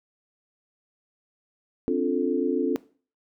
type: chord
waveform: sine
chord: D minor seventh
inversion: third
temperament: equal with one note detuned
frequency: 261.6 / 289.1 / 349.2 / 440 Hz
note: C4 / D4 / F4 / A4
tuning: 0 / -27 / 0 / 0 cents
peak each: -27 dBFS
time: 1.88-2.76 s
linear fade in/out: 0 ms
effects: noise-tail reverb RT60 0.4 s tail -19 dB re dry